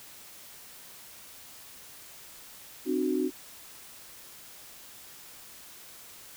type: chord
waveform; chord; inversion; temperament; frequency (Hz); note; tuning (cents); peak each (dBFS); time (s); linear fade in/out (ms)
sine; C diminished; none; equal with one note detuned; 261.6 / 304.4 / 370; C4 / Eb4 / Gb4; 0 / -38 / 0; -30 / -30 / -29; 2.85-3.31; 50
effects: white hiss -49 dBFS RMS until 6.36 s